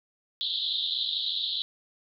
white band-pass noise, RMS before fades -30 dBFS, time 0.41-1.62 s, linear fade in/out 0 ms, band 3300 to 4100 Hz, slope 96 dB/octave, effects none

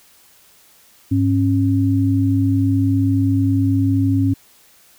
sine tone pair together, 102.22 / 272.9 Hz, G#2 / C#4, -27 / -27 cents, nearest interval octave + perfect fourth, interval 1700 cents, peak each -16 dBFS, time 1.11-4.34 s, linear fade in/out 10 ms, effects white hiss -51 dBFS RMS until 4.98 s

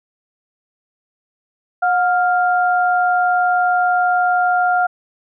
sine tone pair together, 723.5 / 1396.9 Hz, F#5 / F6, -39 / 0 cents, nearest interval major seventh, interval 1139 cents, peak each -14 / -18 dBFS, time 1.82-4.87 s, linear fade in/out 10 ms, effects none

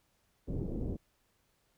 pink low-pass noise, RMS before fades -36 dBFS, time 0.47-0.97 s, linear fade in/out 20 ms, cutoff 440 Hz, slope 24 dB/octave, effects pink hiss -74 dBFS RMS until 1.77 s

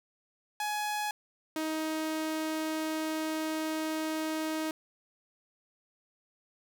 sawtooth tone pair in turn, 840 / 314.6 Hz, G#5 / D#4, +19 / +19 cents, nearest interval octave + perfect fourth, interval 1700 cents, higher first, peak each -27 dBFS, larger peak neither, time 0.6-1.11 / 1.56-4.71 s, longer second, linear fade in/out 2 ms, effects none

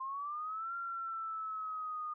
sine linear two-way sweep, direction up then down, 1046.5 to 1382 to 1223 Hz, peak -37 dBFS, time 0-2.14 s, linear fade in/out 10 ms, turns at 0.75 s, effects none

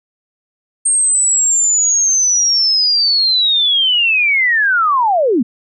sine linear sweep, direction down, 8620 to 207.7 Hz, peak -10 dBFS, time 0.85-5.43 s, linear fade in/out 10 ms, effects none

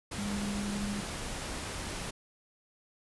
sine tone in noise, 203.4 Hz, G#3, 36 cents flat, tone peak -33 dBFS, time 0.18-1.01 s, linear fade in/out 10 ms, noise pink, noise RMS -38 dBFS, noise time 0.11-2.11 s, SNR +2 dB, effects resampled to 24000 Hz

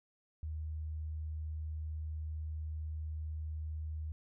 sine tone, 77.78 Hz, D#2, in tune, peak -37 dBFS, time 0.43-4.12 s, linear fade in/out 0 ms, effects none

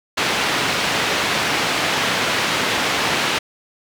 white band-pass noise, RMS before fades -20 dBFS, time 0.17-3.39 s, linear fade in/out 10 ms, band 110 to 3100 Hz, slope 12 dB/octave, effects none

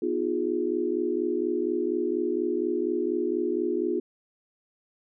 sine chord, F half-diminished seventh, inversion second, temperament equal with one note detuned, 246.9 / 311.1 / 355.3 / 415.3 Hz, Cb4 / Eb4 / F4 / Ab4, 0 / 0 / +30 / 0 cents, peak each -33 / -31 / -27 / -30 dBFS, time 0.02-4 s, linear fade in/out 5 ms, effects none

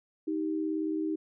sine tone pair together, 313.7 / 392 Hz, D#4 / G4, +14 / 0 cents, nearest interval major third, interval 386 cents, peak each -29 / -36 dBFS, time 0.27-1.16 s, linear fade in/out 10 ms, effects none

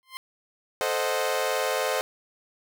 15% pulse tone with exponential growth, 1046.5 Hz, C6, in tune, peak -25 dBFS, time 0.03-0.17 s, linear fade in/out 0 ms, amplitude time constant 29 ms
sawtooth chord, A diminished seventh, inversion none, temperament equal, 440 / 523.3 / 622.3 / 740 Hz, A4 / C5 / Eb5 / Gb5, 0 / 0 / 0 / 0 cents, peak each -27 / -24 / -26 / -29 dBFS, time 0.81-2.01 s, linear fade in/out 0 ms
effects none

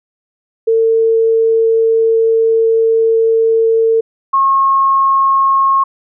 sine tone pair in turn, 451 / 1084.8 Hz, A4 / C#6, +43 / -38 cents, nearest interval octave + minor third, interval 1519 cents, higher second, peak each -8 dBFS, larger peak neither, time 0.67-4.01 / 4.33-5.84 s, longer first, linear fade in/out 10 ms, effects none

